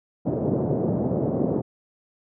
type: band-pass noise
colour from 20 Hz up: pink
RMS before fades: -24 dBFS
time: 0.25-1.62 s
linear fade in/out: 20 ms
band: 120 to 590 Hz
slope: 24 dB/octave
effects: none